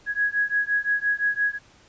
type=beating tone pair; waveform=sine; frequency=1661.2 / 1667 Hz; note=G#6 / G#6; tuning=0 / +6 cents; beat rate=5.8 Hz; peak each=-24 / -24 dBFS; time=0.06-1.59 s; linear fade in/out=50 ms; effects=pink hiss -55 dBFS RMS until 1.88 s + resampled to 16000 Hz